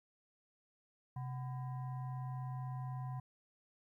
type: tone with frequency modulation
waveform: sine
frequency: 130.2 Hz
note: C3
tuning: 8 cents flat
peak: -39 dBFS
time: 1.16-3.2 s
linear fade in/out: 5 ms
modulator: 876 Hz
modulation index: 0.45
effects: 13-bit